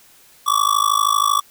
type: tone with amplitude modulation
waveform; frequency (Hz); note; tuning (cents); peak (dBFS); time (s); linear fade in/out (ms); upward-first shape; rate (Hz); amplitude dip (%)
square; 1145; D6; -44; -11; 0.46-1.41; 20; sine; 52.8; 100
effects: white hiss -50 dBFS RMS until 1.5 s